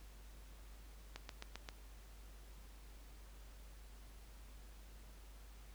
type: click train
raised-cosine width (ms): 0.2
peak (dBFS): -28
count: 5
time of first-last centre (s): 1.16-1.688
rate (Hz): 7.57
effects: added 50 Hz sine -54 dBFS peak until 5.74 s + pink hiss -64 dBFS RMS until 5.74 s